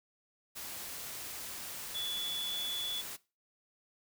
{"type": "tone in noise", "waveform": "sine", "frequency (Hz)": 3433, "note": "A7", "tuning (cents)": -43, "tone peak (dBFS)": -35, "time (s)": [1.94, 3.02], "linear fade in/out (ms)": 20, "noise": "white", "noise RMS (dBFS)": -43, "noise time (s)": [0.55, 3.17], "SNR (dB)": 5, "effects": ["noise-tail reverb RT60 0.3 s tail -20 dB re dry"]}